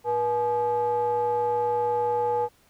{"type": "ring-modulated tone", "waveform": "triangle", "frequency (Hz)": 185, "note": "F#3", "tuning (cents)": 0, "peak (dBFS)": -17, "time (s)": [0.04, 2.49], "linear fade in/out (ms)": 50, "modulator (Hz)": 667, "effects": ["pink hiss -61 dBFS RMS until 2.69 s"]}